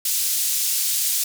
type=band-pass noise; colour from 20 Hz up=white; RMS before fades=-22 dBFS; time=0.05-1.24 s; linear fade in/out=5 ms; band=4300 to 16000 Hz; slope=12 dB/octave; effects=none